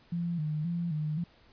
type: tone with vibrato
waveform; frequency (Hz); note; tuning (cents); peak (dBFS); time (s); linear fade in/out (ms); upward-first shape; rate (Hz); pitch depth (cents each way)
sine; 161.7; E3; -33; -29; 0.12-1.24; 5; square; 1.9; 100
effects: pink hiss -61 dBFS RMS until 1.52 s + resampled to 11025 Hz